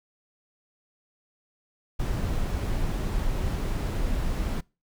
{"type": "noise", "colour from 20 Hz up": "brown", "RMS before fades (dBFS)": -27, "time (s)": [1.99, 4.61], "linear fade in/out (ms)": 10, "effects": ["noise-tail reverb RT60 0.3 s tail -25 dB re dry"]}